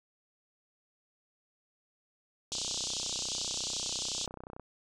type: band-pass noise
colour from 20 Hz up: white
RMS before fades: -36 dBFS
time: 2.52-4.26 s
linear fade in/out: 0 ms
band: 3000 to 7400 Hz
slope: 48 dB/octave
type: click train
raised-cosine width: 1 ms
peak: -30 dBFS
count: 66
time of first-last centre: 2.52-4.597 s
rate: 31.3 Hz
effects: none